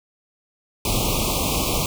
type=band-stop noise; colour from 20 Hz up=pink; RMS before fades=-22 dBFS; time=0.85-1.86 s; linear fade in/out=2 ms; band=1200 to 2300 Hz; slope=96 dB/octave; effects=none